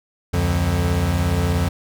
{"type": "tone cluster", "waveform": "square", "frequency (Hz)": [70.9, 87.9, 145.9, 178.3], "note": ["C#2", "F2", "D3", "F3"], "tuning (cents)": [40, 12, -11, 36], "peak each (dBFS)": [-27, -20, -26, -26], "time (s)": [0.33, 1.69], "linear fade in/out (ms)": 10, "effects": []}